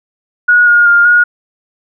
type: tone with pitch steps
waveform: sine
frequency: 1453 / 1428 / 1406 / 1440 Hz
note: F#6 / F6 / F6 / F#6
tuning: -32 / +38 / +11 / -47 cents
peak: -4 dBFS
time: 0.48-1.24 s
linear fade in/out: 10 ms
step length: 190 ms
effects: none